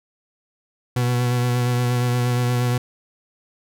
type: tone with vibrato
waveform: 40% pulse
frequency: 122.8 Hz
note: B2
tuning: 9 cents flat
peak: -17 dBFS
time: 0.96-2.78 s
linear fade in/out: 5 ms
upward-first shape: sine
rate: 8.5 Hz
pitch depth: 21 cents each way
effects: none